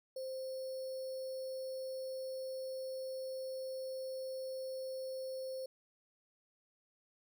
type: tone with sample-and-hold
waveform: sine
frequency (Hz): 523.3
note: C5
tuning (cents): 0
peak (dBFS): -39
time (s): 0.16-5.66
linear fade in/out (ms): 5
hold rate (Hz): 4900
effects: none